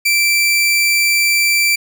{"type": "tone", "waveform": "sawtooth", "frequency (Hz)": 2340, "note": "D7", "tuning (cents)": -7, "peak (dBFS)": -8, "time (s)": [0.05, 1.76], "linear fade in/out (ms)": 10, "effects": []}